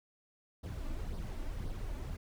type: noise with flanger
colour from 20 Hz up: brown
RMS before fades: -39 dBFS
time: 0.63-2.17 s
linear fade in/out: 10 ms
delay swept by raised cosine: 0.2 to 3.5 ms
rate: 1.9 Hz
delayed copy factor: +0.55
effects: none